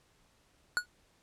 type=tone with exponential decay; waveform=square; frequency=1457 Hz; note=F#6; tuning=27 cents flat; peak=-23 dBFS; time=0.77-0.86 s; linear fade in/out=0 ms; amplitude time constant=18 ms; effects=pink hiss -68 dBFS RMS until 1.22 s + low-pass 10000 Hz 12 dB/octave